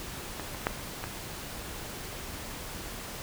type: clicks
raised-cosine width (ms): 0.5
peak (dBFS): -21 / -25 / -10 / -19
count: 4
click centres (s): 0.397 / 0.547 / 0.669 / 1.04
effects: pink hiss -40 dBFS RMS until 3.22 s